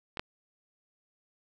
clicks, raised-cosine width 0.3 ms, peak -22 / -15 dBFS, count 2, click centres 0.172 / 0.195 s, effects none

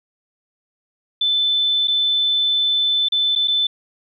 sine tone with dropouts, 3520 Hz, A7, in tune, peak -15 dBFS, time 1.21-3.67 s, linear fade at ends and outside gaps 5 ms, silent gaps 1.874-1.88 / 3.086-3.121 / 3.353-3.359 / 3.475-3.48 s, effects none

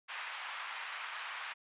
pink band-pass noise, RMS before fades -43 dBFS, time 0.08-1.54 s, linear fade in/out 20 ms, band 990 to 3200 Hz, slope 24 dB/octave, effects resampled to 8000 Hz

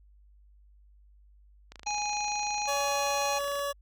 click train, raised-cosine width 0.2 ms, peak -28 dBFS, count 51, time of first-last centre 1.72-3.593 s, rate 26.7 Hz
harmonic tone, 830.6 Hz, G#5, in tune, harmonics 1 / 3 / 5 / 7 / 8, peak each -31 / -36 / -38 / -39 / -40 dBFS, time 1.86-3.39 s, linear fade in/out 10 ms
25% pulse tone, 567 Hz, C#5, 39 cents sharp, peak -26 dBFS, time 2.67-3.73 s, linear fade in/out 20 ms
effects added 50 Hz sine -55 dBFS peak until 3.81 s

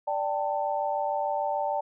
sine chord, D suspended fourth, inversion none, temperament equal with one note detuned, 587.3 / 784 / 890.7 Hz, D5 / G5 / A5, 0 / 0 / +21 cents, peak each -30 dBFS, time 0.07-1.81 s, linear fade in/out 10 ms, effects none

